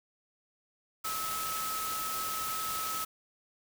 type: tone in noise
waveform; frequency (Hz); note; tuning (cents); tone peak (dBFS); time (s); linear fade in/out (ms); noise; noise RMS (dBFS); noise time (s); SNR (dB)
sine; 1293; E6; -34; -35; 1.04-3.05; 10; white; -37; 1.04-3.05; -1
effects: none